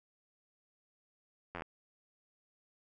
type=slowing click train; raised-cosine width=0.5 ms; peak=-26 dBFS; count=7; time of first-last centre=1.55-1.621 s; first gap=11 ms; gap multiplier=1.03; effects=none